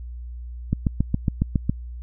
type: click train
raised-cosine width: 5 ms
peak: -7 dBFS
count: 8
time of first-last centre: 0.73-1.696 s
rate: 7.25 Hz
effects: added 60 Hz sine -32 dBFS peak until 2.02 s